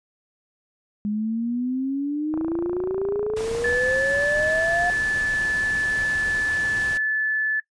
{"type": "exponential sweep", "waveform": "sine", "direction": "up", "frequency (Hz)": [205.7, 714], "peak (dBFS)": -22, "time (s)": [1.05, 4.9], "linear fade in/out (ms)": 0}
{"type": "click train", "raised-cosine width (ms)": 1, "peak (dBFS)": -20, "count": 40, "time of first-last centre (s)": [2.34, 3.728], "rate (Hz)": 28.1}
{"type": "noise", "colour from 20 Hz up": "pink", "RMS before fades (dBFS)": -35, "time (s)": [3.36, 6.98], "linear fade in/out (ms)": 10}
{"type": "tone", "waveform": "sine", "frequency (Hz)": 1737, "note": "A6", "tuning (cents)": -23, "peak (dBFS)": -20, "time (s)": [3.64, 7.6], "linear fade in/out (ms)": 5}
{"effects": ["noise-tail reverb RT60 0.1 s tail -20 dB re dry", "resampled to 22050 Hz"]}